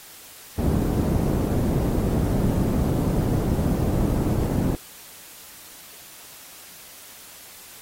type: low-pass noise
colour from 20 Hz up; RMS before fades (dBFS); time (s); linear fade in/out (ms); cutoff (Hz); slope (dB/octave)
white; -22; 0.58-4.75; 0; 240; 12
effects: white hiss -44 dBFS RMS until 7.81 s + AAC 48 kbps